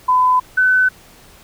sine tone pair in turn, 1008 / 1510.3 Hz, B5 / F#6, +35 / +35 cents, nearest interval perfect fifth, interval 700 cents, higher second, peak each -10 / -10 dBFS, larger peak neither, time 0.08-0.4 / 0.57-0.89 s, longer neither, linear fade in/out 10 ms, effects pink hiss -45 dBFS RMS until 1.43 s

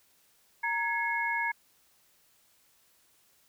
sine tone cluster, 930 / 1675 / 2174 Hz, A#5 / G#6 / C#7, -4 / +14 / -34 cents, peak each -32 / -32 / -32 dBFS, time 0.63-1.52 s, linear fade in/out 10 ms, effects white hiss -66 dBFS RMS until 3.48 s

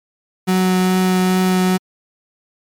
35% pulse tone with vibrato, 185 Hz, F#3, in tune, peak -11 dBFS, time 0.47-1.78 s, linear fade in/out 20 ms, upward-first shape triangle, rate 2.4 Hz, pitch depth 9 cents each way, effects MP3 96 kbps

